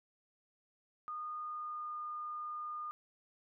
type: tone with pitch glide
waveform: sine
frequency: 1226 to 1217.5 Hz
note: D#6 to D#6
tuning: -26 to -38 cents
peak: -39 dBFS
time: 1.08-2.91 s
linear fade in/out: 0 ms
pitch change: -12 cents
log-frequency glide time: 1.38-2 s
effects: none